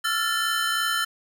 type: tone cluster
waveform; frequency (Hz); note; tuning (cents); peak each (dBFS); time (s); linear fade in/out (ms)
square; 1339 / 1402 / 1758 / 3063; E6 / F6 / A6 / G7; +27 / +6 / -2 / -41; -29; 0.04-1.05; 10
effects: none